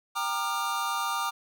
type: chord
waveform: square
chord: G minor seventh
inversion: none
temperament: equal with one note detuned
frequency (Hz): 784 / 932.3 / 1200 / 1396.9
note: G5 / Bb5 / D6 / F6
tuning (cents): 0 / 0 / +37 / 0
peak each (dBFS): -37 / -34 / -31 / -37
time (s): 0.15-1.31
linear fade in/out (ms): 20
effects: none